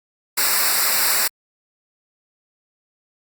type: noise with comb filter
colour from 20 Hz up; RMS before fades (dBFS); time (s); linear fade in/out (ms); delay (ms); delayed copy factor
white; -18; 0.37-1.28; 10; 0.31; -0.85
effects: Opus 48 kbps